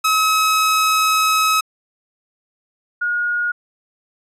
sawtooth / sine tone pair in turn, 1281 / 1437.9 Hz, E6 / F#6, -50 / -50 cents, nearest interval major second, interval 200 cents, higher second, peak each -10 / -17 dBFS, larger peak first, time 0.04-1.61 / 3.01-3.52 s, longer first, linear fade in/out 10 ms, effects resampled to 32000 Hz

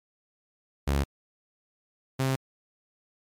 sawtooth tone pair in turn, 69.9 / 132.79 Hz, C#2 / C3, +15 / +26 cents, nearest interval major seventh, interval 1111 cents, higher second, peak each -19 / -20 dBFS, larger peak first, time 0.87-1.04 / 2.19-2.36 s, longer neither, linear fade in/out 10 ms, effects MP3 96 kbps

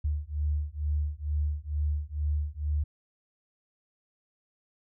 sine beating tone pair, 73.42 / 75.62 Hz, D2 / D#2, 0 / -49 cents, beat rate 2.2 Hz, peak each -30 dBFS, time 0.04-2.84 s, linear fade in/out 10 ms, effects none

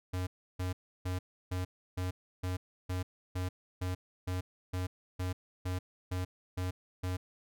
square tone bursts, 91.4 Hz, F#2, 21 cents flat, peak -33 dBFS, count 16, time 0.13-7.17 s, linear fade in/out 10 ms, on 140 ms, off 320 ms, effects none

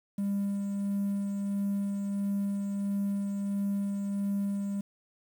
triangle tone with tremolo, 200 Hz, G3, 35 cents sharp, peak -24 dBFS, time 0.18-4.81 s, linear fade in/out 5 ms, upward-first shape sine, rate 1.5 Hz, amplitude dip 35%, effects tanh soft clip ceiling -22 dBFS + 9-bit

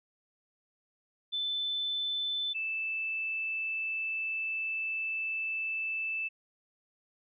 sine tone pair in turn, 3520 / 2637 Hz, A7 / E7, 0 / 0 cents, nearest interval perfect fourth, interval 500 cents, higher first, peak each -30 / -31 dBFS, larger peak first, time 1.32-2.54 / 2.54-6.29 s, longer second, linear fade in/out 20 ms, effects none

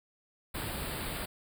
pink band-stop noise, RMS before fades -37 dBFS, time 0.54-1.26 s, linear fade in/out 10 ms, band 4800 to 7900 Hz, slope 96 dB/octave, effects none

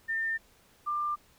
sine tone pair in turn, 1804 / 1191.8 Hz, A6 / D6, +43 / +25 cents, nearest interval perfect fifth, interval 718 cents, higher first, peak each -28 dBFS, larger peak neither, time 0.08-0.38 / 0.86-1.16 s, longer neither, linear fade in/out 20 ms, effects pink hiss -62 dBFS RMS until 1.38 s

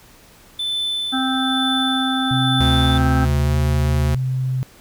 triangle tone with tremolo, 3520 Hz, A7, in tune, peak -18 dBFS, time 0.59-2.98 s, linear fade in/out 5 ms, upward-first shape sine, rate 1.1 Hz, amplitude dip 40%
harmonic tone, 261.6 Hz, C4, in tune, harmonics 1 / 3 / 5 / 6, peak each -20 / -25 / -27 / -28 dBFS, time 1.12-3.26 s, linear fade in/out 20 ms
sine tone, 129.6 Hz, C3, 16 cents flat, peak -18 dBFS, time 2.31-4.63 s, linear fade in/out 0 ms
square tone with pitch glide, 73 to 74.75 Hz, D2 to D2, -10 to +31 cents, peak -18 dBFS, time 2.6-4.15 s, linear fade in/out 5 ms, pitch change +41 cents, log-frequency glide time 3.39-3.56 s
effects pink hiss -48 dBFS RMS until 4.8 s

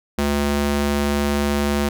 square tone with high-pass filter, 71.8 Hz, D2, 39 cents flat, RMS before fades -20 dBFS, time 0.18-1.89 s, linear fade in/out 5 ms, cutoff 150 Hz, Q 0.95, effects none

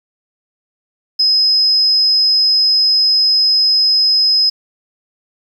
sine tone, 5080 Hz, D#8, 35 cents sharp, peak -9 dBFS, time 1.19-4.5 s, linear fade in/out 10 ms, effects 7-bit

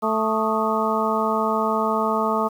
harmonic tone with a mistuned harmonic, 220 Hz, A3, in tune, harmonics 1 / 2 / 3 / 4 / 5 / 6, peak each -26 / -26 / -26 / -26 / -26 / -26 dBFS, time 0.02-2.49 s, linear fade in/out 20 ms, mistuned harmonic 6, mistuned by -100 cents, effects 8-bit

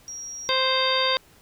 sine tone, 5660 Hz, F8, 22 cents sharp, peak -33 dBFS, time 0.08-0.49 s, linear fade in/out 0 ms
harmonic tone, 523 Hz, C5, 1 cent flat, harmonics 1 / 2 / 3 / 4 / 5 / 6 / 7 / 9, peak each -26 / -26 / -31 / -30 / -33 / -32 / -25 / -29 dBFS, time 0.49-1.17 s, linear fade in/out 0 ms
effects pink hiss -55 dBFS RMS until 1.41 s

